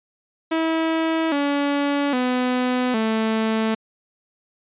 sawtooth tone with pitch steps, 323.7 / 285.1 / 251.1 / 221.1 Hz, E4 / C#4 / B3 / A3, -31 / +49 / +29 / +9 cents, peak -15 dBFS, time 0.51-3.75 s, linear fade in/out 10 ms, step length 810 ms, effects resampled to 8000 Hz

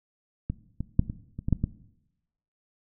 clicks, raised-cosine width 5 ms, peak -16 / -18 / -6 / -20 / -22 / -15 / -9 / -12 dBFS, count 8, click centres 0.5 / 0.806 / 0.994 / 1.099 / 1.39 / 1.485 / 1.527 / 1.64 s, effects noise-tail reverb RT60 0.9 s tail -18 dB re dry

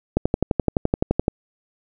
click train, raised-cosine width 2 ms, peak -4 dBFS, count 14, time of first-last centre 0.17-1.281 s, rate 11.7 Hz, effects none

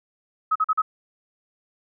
sine tone bursts, 1275 Hz, D#6, 42 cents sharp, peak -17 dBFS, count 4, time 0.51-0.82 s, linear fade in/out 10 ms, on 46 ms, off 42 ms, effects none

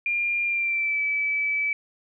sine tone with pitch glide, 2400 to 2302 Hz, D7 to D7, +37 to -35 cents, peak -22 dBFS, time 0.06-1.73 s, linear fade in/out 2 ms, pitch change -72 cents, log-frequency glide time 0.45-1.01 s, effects none

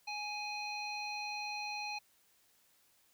harmonic tone, 833 Hz, G#5, 5 cents sharp, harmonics 1 / 3 / 5 / 7, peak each -42 / -41 / -45 / -55 dBFS, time 0.07-1.99 s, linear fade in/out 10 ms, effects white hiss -70 dBFS RMS until 3.13 s

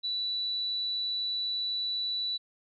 sine tone, 3954 Hz, B7, 1 cent sharp, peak -29 dBFS, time 0.03-2.38 s, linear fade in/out 20 ms, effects none

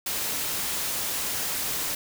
white noise, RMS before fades -29 dBFS, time 0.06-1.95 s, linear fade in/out 5 ms, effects none

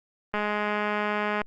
click train, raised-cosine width 0.5 ms, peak -13 dBFS, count 226, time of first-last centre 0.34-1.417 s, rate 209 Hz, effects Opus 32 kbps

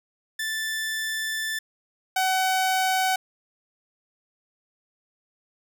sawtooth tone pair in turn, 1761 / 753.4 Hz, A6 / F#5, +1 / +31 cents, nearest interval octave + minor third, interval 1470 cents, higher first, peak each -23 / -17 dBFS, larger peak second, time 0.39-1.59 / 2.16-3.16 s, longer first, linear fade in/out 5 ms, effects none

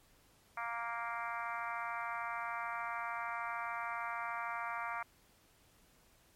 harmonic tone, 233.4 Hz, A#3, 2 cents sharp, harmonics 3 / 4 / 5 / 6 / 7 / 8 / 9 / 10, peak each -45 / -43 / -42 / -44 / -49 / -52 / -48 / -50 dBFS, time 0.57-5.03 s, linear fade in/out 5 ms, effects pink hiss -67 dBFS RMS until 6.35 s + MP3 64 kbps

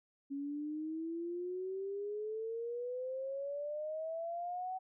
sine exponential sweep, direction up, 276.3 to 757 Hz, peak -37 dBFS, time 0.3-4.79 s, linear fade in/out 20 ms, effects none

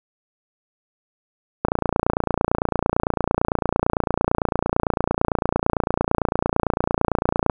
click train, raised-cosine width 1 ms, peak -4 dBFS, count 170, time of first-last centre 1.65-7.498 s, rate 28.9 Hz, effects none

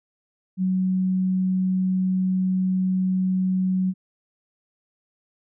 sine tone, 186.3 Hz, F#3, 12 cents sharp, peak -19 dBFS, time 0.57-3.94 s, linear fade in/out 50 ms, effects none

